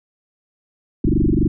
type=tone with frequency modulation; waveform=sine; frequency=175.4 Hz; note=F3; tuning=8 cents sharp; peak=-13 dBFS; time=1.04-1.48 s; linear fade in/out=5 ms; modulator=23.7 Hz; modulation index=7.2; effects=none